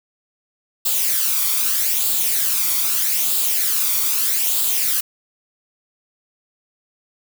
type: noise with flanger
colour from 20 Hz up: blue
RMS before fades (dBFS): -19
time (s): 0.85-5.01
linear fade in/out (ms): 10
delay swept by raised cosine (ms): 0.25 to 0.89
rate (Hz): 0.8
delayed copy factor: +0.55
effects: none